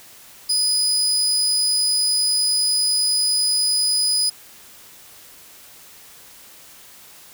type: tone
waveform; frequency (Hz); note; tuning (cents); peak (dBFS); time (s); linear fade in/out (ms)
30% pulse; 4975; D#8; -1; -14; 0.49-4.3; 10
effects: white hiss -45 dBFS RMS until 7.33 s